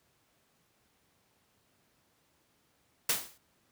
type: noise with exponential decay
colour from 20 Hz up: white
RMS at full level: -25 dBFS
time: 3.09-3.38 s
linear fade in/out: 5 ms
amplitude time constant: 61 ms
effects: pink hiss -71 dBFS RMS until 3.71 s + high-pass 80 Hz 12 dB/octave